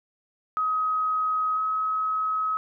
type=tone pair in turn; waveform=sine; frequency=1265 / 1277.5 Hz; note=D#6 / D#6; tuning=+28 / +45 cents; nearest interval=unison; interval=17 cents; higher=second; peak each=-22 / -23 dBFS; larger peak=first; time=0.57-1.57 / 1.57-2.57 s; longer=neither; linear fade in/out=0 ms; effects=none